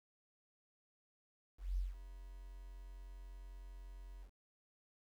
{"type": "tone with ADSR envelope", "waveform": "sine", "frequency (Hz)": 45.46, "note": "F#1", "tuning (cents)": -30, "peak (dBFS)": -33, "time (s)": [1.58, 4.31], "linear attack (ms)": 190, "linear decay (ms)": 170, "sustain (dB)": -16, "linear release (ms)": 86, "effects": ["11-bit"]}